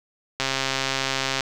click train, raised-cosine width 0.2 ms, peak -6 dBFS, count 136, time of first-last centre 0.4-1.407 s, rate 134 Hz, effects none

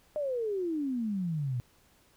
sine exponential sweep, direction down, 615 to 118.3 Hz, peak -29 dBFS, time 0.16-1.6 s, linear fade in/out 0 ms, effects pink hiss -64 dBFS RMS until 2.16 s

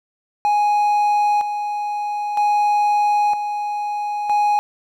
triangle tone with tremolo, 830.6 Hz, G#5, in tune, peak -12 dBFS, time 0.45-4.59 s, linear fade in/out 0 ms, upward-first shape square, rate 0.52 Hz, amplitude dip 55%, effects none

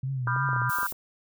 sine tone with vibrato, 128.3 Hz, C3, 34 cents flat, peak -27 dBFS, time 0.03-0.7 s, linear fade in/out 5 ms, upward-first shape triangle, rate 3 Hz, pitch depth 120 cents each way
sine chord, G dominant seventh, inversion first, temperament equal with one note detuned, 987.8 / 1204.9 / 1396.9 / 1568 Hz, B5 / D6 / F6 / G6, 0 / +44 / 0 / 0 cents, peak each -31 dBFS, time 0.27-0.87 s, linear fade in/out 5 ms
clicks, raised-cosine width 1 ms, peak -26 dBFS, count 9, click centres 0.272 / 0.363 / 0.489 / 0.532 / 0.563 / 0.618 / 0.786 / 0.831 / 0.924 s
violet noise, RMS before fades -35 dBFS, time 0.69-0.93 s, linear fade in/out 10 ms
effects none

